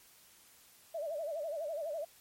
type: tone with vibrato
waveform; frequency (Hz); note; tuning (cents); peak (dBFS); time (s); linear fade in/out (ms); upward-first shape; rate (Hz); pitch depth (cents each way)
sine; 620; D#5; -6; -35; 0.94-2.05; 10; sine; 12; 140
effects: white hiss -61 dBFS RMS until 2.2 s + MP3 64 kbps